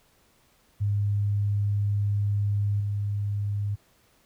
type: tone with level steps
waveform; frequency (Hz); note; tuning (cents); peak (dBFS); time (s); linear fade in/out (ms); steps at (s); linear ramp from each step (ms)
sine; 102.1; G#2; -29; -22 / -25; 0.8-3.76; 20; 2.8; 5
effects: pink hiss -63 dBFS RMS until 4.25 s